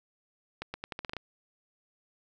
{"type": "accelerating click train", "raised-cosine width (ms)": 0.3, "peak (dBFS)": -20, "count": 9, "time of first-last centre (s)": [0.62, 1.167], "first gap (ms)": 120, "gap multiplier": 0.83, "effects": []}